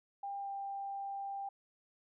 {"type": "tone with pitch glide", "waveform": "sine", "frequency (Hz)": [798, 792], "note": ["G5", "G5"], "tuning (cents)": [31, 18], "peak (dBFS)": -38, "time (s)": [0.23, 1.49], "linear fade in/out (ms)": 5, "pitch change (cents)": -13, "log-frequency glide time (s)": [0.4, 0.48], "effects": []}